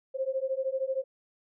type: beating tone pair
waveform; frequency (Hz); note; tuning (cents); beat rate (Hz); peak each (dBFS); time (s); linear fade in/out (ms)
sine; 523.3 / 536.3; C5 / C5; 0 / +43; 13; -31; 0.14-1.04; 20
effects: none